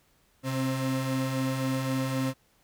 35% pulse tone pair together, 130.7 / 265.2 Hz, C3 / C4, -1 / +23 cents, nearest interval octave, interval 1224 cents, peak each -28 dBFS, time 0.43-2.34 s, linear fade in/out 50 ms, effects pink hiss -66 dBFS RMS until 2.63 s

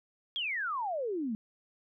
sine exponential sweep, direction down, 3368 to 207.7 Hz, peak -31 dBFS, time 0.36-1.35 s, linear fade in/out 0 ms, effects none

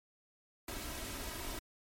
pink noise with comb filter, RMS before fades -42 dBFS, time 0.68-1.59 s, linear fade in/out 2 ms, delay 3.1 ms, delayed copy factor +0.55, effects MP3 64 kbps

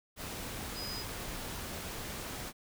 sine tone in noise, 4978 Hz, D#8, in tune, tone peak -40 dBFS, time 0.74-1.05 s, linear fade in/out 50 ms, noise pink, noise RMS -41 dBFS, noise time 0.16-2.53 s, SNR -2 dB, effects none

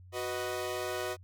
sawtooth chord, B major, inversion second, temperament equal, 370 / 493.9 / 622.3 Hz, F#4 / B4 / D#5, 0 / 0 / 0 cents, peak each -33 / -35 / -34 dBFS, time 0.12-1.17 s, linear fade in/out 50 ms, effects added 91 Hz sine -50 dBFS peak until 1.23 s

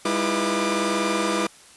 sawtooth tone cluster, 202.7 / 320 / 340.8 / 491.5 / 1194 Hz, G#3 / D#4 / F4 / B4 / D6, -42 / +49 / -42 / -8 / +28 cents, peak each -24 dBFS, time 0.05-1.47 s, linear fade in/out 5 ms, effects white hiss -49 dBFS RMS until 1.76 s + resampled to 24000 Hz

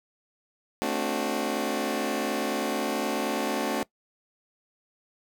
20% pulse chord, D dominant seventh, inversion second, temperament just, 220.2 / 264.3 / 293.7 / 367.1 Hz, A3 / C4 / D4 / F#4, +2 / +18 / 0 / -14 cents, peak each -27 dBFS, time 0.82-3.83 s, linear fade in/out 0 ms, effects noise-tail reverb RT60 0.1 s tail -21 dB re dry

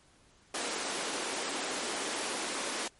pink high-pass noise, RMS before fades -35 dBFS, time 0.54-2.88 s, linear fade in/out 5 ms, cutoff 270 Hz, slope 24 dB/octave, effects pink hiss -63 dBFS RMS until 2.99 s + MP3 48 kbps

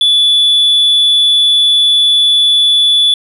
triangle tone, 3450 Hz, A7, 35 cents flat, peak -4 dBFS, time 0.01-3.14 s, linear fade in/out 2 ms, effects tanh soft clip ceiling -1 dBFS + resampled to 32000 Hz

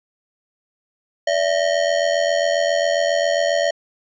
square ring-modulated tone, 622.3 Hz, D#5, in tune, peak -14 dBFS, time 1.27-3.71 s, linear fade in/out 5 ms, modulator 43.7 Hz, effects resampled to 16000 Hz

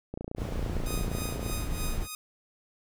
click train, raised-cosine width 2 ms, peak -22 dBFS, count 40, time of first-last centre 0.14-1.499 s, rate 28.7 Hz
brown noise, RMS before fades -32 dBFS, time 0.36-2.08 s, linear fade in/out 50 ms
5% pulse tone with tremolo, 1244.5 Hz, D#6, in tune, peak -23 dBFS, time 0.86-2.15 s, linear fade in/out 2 ms, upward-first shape triangle, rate 3.3 Hz, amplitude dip 90%
effects none

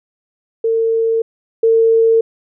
sine tone pair in turn, 452.6 / 452.6 Hz, A4 / A4, +49 / +49 cents, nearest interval unison, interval 0 cents, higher neither, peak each -12 / -8 dBFS, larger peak second, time 0.64-1.22 / 1.63-2.21 s, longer neither, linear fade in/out 5 ms, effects none

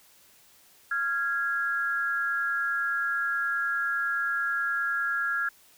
sine tone pair together, 1386 / 1656.4 Hz, F6 / G#6, -14 / -5 cents, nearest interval minor third, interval 309 cents, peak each -28 dBFS, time 0.91-5.49 s, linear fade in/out 5 ms, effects white hiss -58 dBFS RMS until 5.77 s

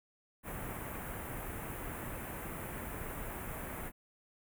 pink band-stop noise, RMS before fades -42 dBFS, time 0.43-3.92 s, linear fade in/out 50 ms, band 2300 to 9900 Hz, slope 24 dB/octave, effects none

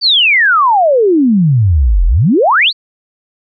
sine exponential two-way sweep, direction down then up, 4722 to 39 to 4722 Hz, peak -6 dBFS, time 0.01-2.73 s, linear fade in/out 50 ms, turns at 2.06 s, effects none

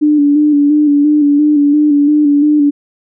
sine tone with vibrato, 293.7 Hz, D4, in tune, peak -6 dBFS, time 0.01-2.71 s, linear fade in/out 20 ms, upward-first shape square, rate 2.9 Hz, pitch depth 34 cents each way, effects none

